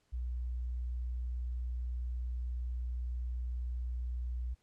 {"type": "tone", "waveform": "sine", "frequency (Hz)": 60.9, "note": "B1", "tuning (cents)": -24, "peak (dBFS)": -34, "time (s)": [0.12, 4.55], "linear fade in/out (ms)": 20, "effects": ["pink hiss -75 dBFS RMS until 4.62 s", "low-pass 9000 Hz 12 dB/octave"]}